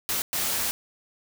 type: noise bursts at uneven times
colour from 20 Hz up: white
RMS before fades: -27 dBFS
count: 2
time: 0.09-0.22 / 0.33-0.71 s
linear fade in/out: 0 ms
effects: none